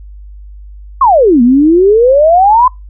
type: exponential two-way sweep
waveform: sine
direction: down then up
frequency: 1135 to 232.4 to 1039 Hz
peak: -3 dBFS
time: 1.01-2.68 s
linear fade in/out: 5 ms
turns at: 1.42 s
effects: noise-tail reverb RT60 0.2 s tail -24 dB re dry + added 50 Hz sine -28 dBFS peak until 2.89 s